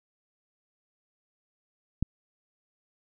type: click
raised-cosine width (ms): 5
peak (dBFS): -13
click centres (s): 2.026
effects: none